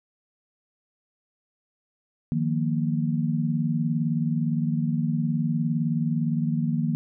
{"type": "chord", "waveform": "sine", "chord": "Eb suspended second", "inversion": "none", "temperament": "just", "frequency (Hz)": [155.56, 175.01, 233.3], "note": ["Eb3", "F3", "Bb3"], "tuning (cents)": [0, 4, 2], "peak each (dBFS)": [-25, -29, -26], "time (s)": [2.32, 6.95], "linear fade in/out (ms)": 0, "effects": []}